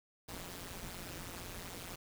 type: noise with amplitude modulation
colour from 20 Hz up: pink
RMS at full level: -42 dBFS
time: 0.28-1.96 s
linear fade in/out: 10 ms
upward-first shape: sine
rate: 178 Hz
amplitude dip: 95%
effects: none